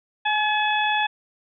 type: harmonic tone with a mistuned harmonic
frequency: 854 Hz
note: G#5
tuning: 48 cents sharp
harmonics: 1 / 2 / 3 / 4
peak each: -22 / -25 / -27 / -28 dBFS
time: 0.25-1.07 s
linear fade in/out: 10 ms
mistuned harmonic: 1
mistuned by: -18 cents
effects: none